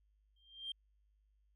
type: tone with exponential growth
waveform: sine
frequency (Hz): 3179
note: G7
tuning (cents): +24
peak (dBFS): -36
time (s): 0.36-0.72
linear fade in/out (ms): 5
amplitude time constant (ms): 78
effects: tanh soft clip ceiling -35 dBFS + added 51 Hz sine -70 dBFS peak until 1.55 s